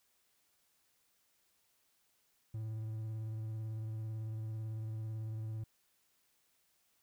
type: tone with vibrato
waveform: triangle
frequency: 110 Hz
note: A2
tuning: in tune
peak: -36 dBFS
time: 2.54-5.64 s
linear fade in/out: 5 ms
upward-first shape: sine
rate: 18 Hz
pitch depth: 23 cents each way
effects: white hiss -75 dBFS RMS until 7.02 s